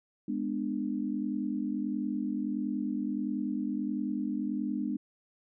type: chord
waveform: sine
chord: G# diminished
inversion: none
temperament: just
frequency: 207.7 / 249.2 / 299 Hz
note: G#3 / B3 / D4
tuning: 0 / +16 / +31 cents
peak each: -34 dBFS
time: 0.28-4.97 s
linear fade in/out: 5 ms
effects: none